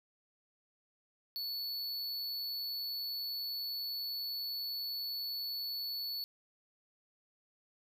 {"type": "tone", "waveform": "square", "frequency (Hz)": 4435, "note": "C#8", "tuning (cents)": 0, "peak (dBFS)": -37, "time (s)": [1.36, 6.24], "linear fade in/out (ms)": 0, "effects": []}